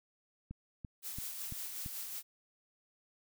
click train, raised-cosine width 5 ms, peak -31 dBFS, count 5, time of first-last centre 0.51-1.861 s, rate 2.96 Hz
blue noise with tremolo, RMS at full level -41 dBFS, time 1.02-2.23 s, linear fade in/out 50 ms, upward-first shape sine, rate 5.4 Hz, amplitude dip 35%
effects none

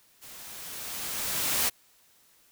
white noise with level ramp, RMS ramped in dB -47 to -25 dBFS, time 0.21-1.7 s, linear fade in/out 20 ms, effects white hiss -62 dBFS RMS until 2.51 s

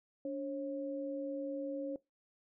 sine tone pair together, 287.6 / 543 Hz, D4 / C#5, -36 / -36 cents, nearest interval major seventh, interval 1100 cents, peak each -39 / -38 dBFS, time 0.25-1.96 s, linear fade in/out 2 ms, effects noise-tail reverb RT60 0.2 s tail -22 dB re dry

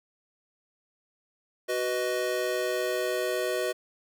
square chord, B major, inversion second, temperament equal with one note detuned, 373.4 / 493.9 / 622.3 Hz, F#4 / B4 / D#5, +16 / 0 / 0 cents, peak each -32 dBFS, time 1.68-3.73 s, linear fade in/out 20 ms, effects none

